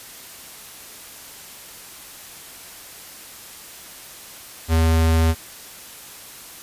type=tone; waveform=square; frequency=81.2 Hz; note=E2; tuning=26 cents flat; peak=-15 dBFS; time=4.68-5.35 s; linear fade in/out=50 ms; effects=white hiss -40 dBFS RMS until 6.62 s + resampled to 32000 Hz